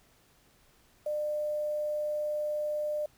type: tone with quantisation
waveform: sine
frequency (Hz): 600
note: D5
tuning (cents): +37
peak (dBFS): -29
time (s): 1.06-3.06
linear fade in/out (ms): 5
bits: 9
effects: pink hiss -64 dBFS RMS until 3.17 s